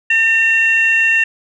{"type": "tone pair together", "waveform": "sine", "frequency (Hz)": [1807, 2733], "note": ["A6", "F7"], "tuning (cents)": [46, -38], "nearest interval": "perfect fifth", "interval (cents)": 716, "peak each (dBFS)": -12, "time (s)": [0.1, 1.24], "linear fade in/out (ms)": 5, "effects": ["tanh soft clip ceiling -4 dBFS"]}